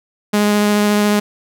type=tone with vibrato; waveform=sawtooth; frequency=207.7 Hz; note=G#3; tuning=in tune; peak=-8 dBFS; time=0.33-1.2 s; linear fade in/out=10 ms; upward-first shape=triangle; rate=14 Hz; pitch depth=10 cents each way; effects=none